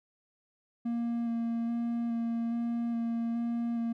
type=tone with vibrato; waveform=triangle; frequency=233.1 Hz; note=A#3; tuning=in tune; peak=-27 dBFS; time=0.85-3.93 s; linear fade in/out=10 ms; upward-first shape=square; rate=1.2 Hz; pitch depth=11 cents each way; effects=none

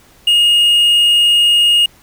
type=tone with quantisation; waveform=triangle; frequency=2857 Hz; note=F7; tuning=39 cents sharp; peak=-6 dBFS; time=0.27-1.86 s; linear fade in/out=5 ms; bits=6; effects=pink hiss -47 dBFS RMS until 2.02 s

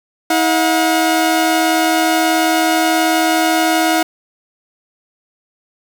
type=tone pair together; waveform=sawtooth; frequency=321.2 / 721 Hz; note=E4 / F#5; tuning=-45 / -45 cents; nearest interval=octave + major second; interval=1400 cents; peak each=-11 dBFS; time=0.3-4.03 s; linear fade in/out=5 ms; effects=7-bit

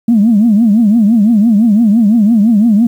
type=tone with vibrato; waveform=sine; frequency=218.4 Hz; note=A3; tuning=13 cents flat; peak=-4 dBFS; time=0.08-2.87 s; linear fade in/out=5 ms; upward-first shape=triangle; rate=5.9 Hz; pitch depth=200 cents each way; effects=tanh soft clip ceiling -1 dBFS + 7-bit

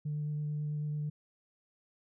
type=tone with vibrato; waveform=sine; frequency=149.4 Hz; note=D3; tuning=30 cents sharp; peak=-31 dBFS; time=0.05-1.1 s; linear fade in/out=10 ms; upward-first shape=sine; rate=9.1 Hz; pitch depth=9 cents each way; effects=tanh soft clip ceiling -29 dBFS

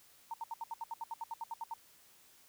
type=tone bursts; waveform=sine; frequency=914 Hz; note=A#5; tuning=34 cents flat; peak=-37 dBFS; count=15; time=0.31-1.738 s; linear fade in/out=2 ms; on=28 ms; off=72 ms; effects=white hiss -63 dBFS RMS until 2.48 s

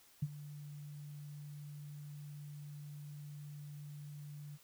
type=tone with ADSR envelope; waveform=sine; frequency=146.83 Hz; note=D3; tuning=in tune; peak=-30 dBFS; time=0.22-4.58 s; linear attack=8 ms; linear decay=42 ms; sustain=-16 dB; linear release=34 ms; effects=white hiss -65 dBFS RMS until 4.63 s

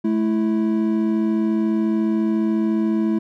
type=tone pair together; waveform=triangle; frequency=215.8 / 330 Hz; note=A3 / E4; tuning=-33 / +2 cents; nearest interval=perfect fifth; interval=735 cents; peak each=-17 / -19 dBFS; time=0.04-3.19 s; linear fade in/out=10 ms; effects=none

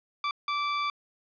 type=tone bursts at uneven times; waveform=sawtooth; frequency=1165 Hz; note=D6; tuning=14 cents flat; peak=-23 dBFS; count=2; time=0.24-0.31 / 0.48-0.9 s; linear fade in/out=2 ms; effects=resampled to 11025 Hz + 10-bit

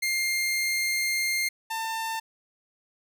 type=tone pair in turn; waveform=sawtooth; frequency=2113 / 896.7 Hz; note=C7 / A5; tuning=+16 / +33 cents; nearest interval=octave + minor third; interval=1483 cents; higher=first; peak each=-21 / -25 dBFS; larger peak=first; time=0.02-1.49 / 1.7-2.2 s; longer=first; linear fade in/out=10 ms; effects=none

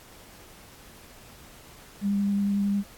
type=tone with vibrato; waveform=sine; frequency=200.9 Hz; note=G3; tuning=43 cents sharp; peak=-22 dBFS; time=2.01-2.84 s; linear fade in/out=50 ms; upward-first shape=sine; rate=11 Hz; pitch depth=11 cents each way; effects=pink hiss -50 dBFS RMS until 2.97 s + AAC 64 kbps

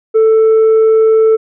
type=tone with tanh clipping; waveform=sine; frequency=442 Hz; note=A4; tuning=8 cents sharp; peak=-6 dBFS; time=0.14-1.37 s; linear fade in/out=20 ms; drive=2 dB; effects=none

